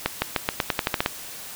accelerating click train, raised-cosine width 0.3 ms, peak -4 dBFS, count 11, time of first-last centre 0.06-1.061 s, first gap 160 ms, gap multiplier 0.89, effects white hiss -38 dBFS RMS until 1.55 s

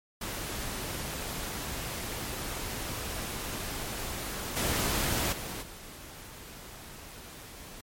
pink noise with level steps, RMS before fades -36 / -29 / -38 / -46 dBFS, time 0.21-7.81 s, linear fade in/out 5 ms, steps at 4.56 / 5.32 / 5.62 s, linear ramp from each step 10 ms, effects MP3 64 kbps

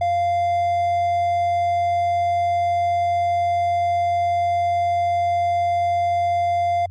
triangle tone, 695 Hz, F5, 9 cents flat, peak -15 dBFS, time 0.01-6.86 s, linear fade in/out 5 ms, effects added 92 Hz sine -33 dBFS peak until 6.9 s + MP3 48 kbps

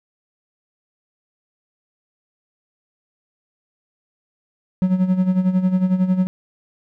triangle tone with tremolo, 185 Hz, F#3, in tune, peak -10 dBFS, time 4.82-6.27 s, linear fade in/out 0 ms, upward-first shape sine, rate 11 Hz, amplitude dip 70%, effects none

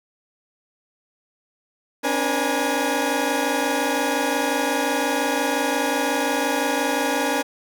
20% pulse tone cluster, 268.4 / 294.1 / 480.3 / 830 Hz, C4 / D4 / B4 / G#5, +44 / +3 / -48 / -1 cents, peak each -21 dBFS, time 2.03-7.43 s, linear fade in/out 20 ms, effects none

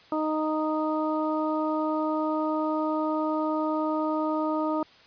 harmonic tone, 310 Hz, D#4, 6 cents flat, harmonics 1 / 2 / 3 / 4, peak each -27 / -30 / -32 / -33 dBFS, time 0.12-4.83 s, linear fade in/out 2 ms, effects white hiss -54 dBFS RMS until 5.06 s + resampled to 11025 Hz

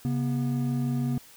triangle tone pair together, 135.95 / 241.9 Hz, C#3 / B3, -33 / -36 cents, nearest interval minor seventh, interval 997 cents, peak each -25 / -26 dBFS, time 0.05-1.18 s, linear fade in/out 0 ms, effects white hiss -52 dBFS RMS until 1.36 s

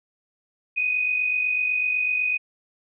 sine tone pair together, 2492 / 2540 Hz, D#7 / D#7, +2 / +35 cents, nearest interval unison, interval 33 cents, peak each -21 / -30 dBFS, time 0.76-2.38 s, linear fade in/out 20 ms, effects none

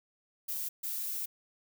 violet noise bursts at uneven times, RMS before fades -36 dBFS, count 2, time 0.48-0.69 / 0.83-1.26 s, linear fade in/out 10 ms, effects none

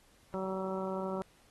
harmonic tone, 189.7 Hz, F#3, 43 cents sharp, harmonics 1 / 2 / 3 / 4 / 5 / 6 / 7, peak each -38 / -38 / -39 / -47 / -43 / -50 / -46 dBFS, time 0.34-1.22 s, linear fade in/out 0 ms, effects pink hiss -65 dBFS RMS until 1.5 s + AAC 32 kbps

